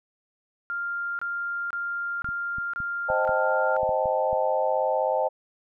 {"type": "tone bursts", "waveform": "sine", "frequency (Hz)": 1396.9, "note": "F6", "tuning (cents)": 0, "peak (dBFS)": -27, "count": 6, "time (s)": [0.7, 3.765], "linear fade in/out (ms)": 0, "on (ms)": 490, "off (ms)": 25}
{"type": "clicks", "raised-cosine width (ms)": 5, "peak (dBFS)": -28, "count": 10, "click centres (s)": [2.245, 2.289, 2.584, 2.803, 3.102, 3.293, 3.832, 3.892, 4.057, 4.33]}
{"type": "chord", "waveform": "sine", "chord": "A half-diminished seventh", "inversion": "first", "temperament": "equal", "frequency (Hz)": [523.3, 622.3, 784, 880], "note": ["C5", "Eb5", "G5", "A5"], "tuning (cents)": [0, 0, 0, 0], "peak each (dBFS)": [-26, -26, -29, -28], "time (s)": [3.08, 5.29], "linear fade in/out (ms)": 20}
{"effects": []}